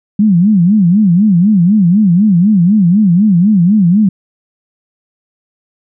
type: tone with vibrato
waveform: sine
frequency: 191.5 Hz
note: G3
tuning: 40 cents flat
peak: -5 dBFS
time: 0.19-4.09 s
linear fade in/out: 5 ms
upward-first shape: sine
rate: 4 Hz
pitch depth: 230 cents each way
effects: none